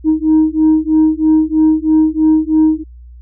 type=beating tone pair; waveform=sine; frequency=311.7 / 314.8 Hz; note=D#4 / D#4; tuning=+3 / +20 cents; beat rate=3.1 Hz; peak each=-10 dBFS; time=0.04-2.84 s; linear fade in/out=50 ms; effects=tanh soft clip ceiling -4 dBFS + added 60 Hz sine -33 dBFS peak until 3.21 s